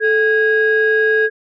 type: tone pair together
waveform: sine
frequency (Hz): 436.9 / 1645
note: A4 / G#6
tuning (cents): -12 / -17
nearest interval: octave + major seventh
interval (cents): 2295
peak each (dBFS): -13 / -13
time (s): 0-1.3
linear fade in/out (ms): 50
effects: tanh soft clip ceiling -6 dBFS